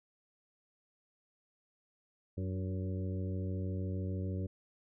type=harmonic tone with a mistuned harmonic; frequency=93.4 Hz; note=F#2; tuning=17 cents sharp; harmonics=1 / 2 / 3 / 4 / 5 / 6; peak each=-35 / -41 / -45 / -47 / -49 / -51 dBFS; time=2.37-4.47 s; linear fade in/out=10 ms; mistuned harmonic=3; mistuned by=+43 cents; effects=none